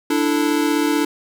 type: chord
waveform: square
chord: D suspended second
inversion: none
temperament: equal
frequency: 293.7 / 329.6 / 440 Hz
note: D4 / E4 / A4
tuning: 0 / 0 / 0 cents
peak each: -19 / -22 / -25 dBFS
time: 0.1-1.05 s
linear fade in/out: 5 ms
effects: none